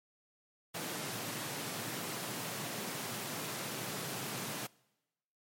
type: high-pass noise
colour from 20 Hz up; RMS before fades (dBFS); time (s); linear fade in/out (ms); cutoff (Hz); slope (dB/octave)
pink; -40; 0.74-4.67; 10; 110; 96
effects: noise-tail reverb RT60 1.0 s tail -24 dB re dry + MP3 64 kbps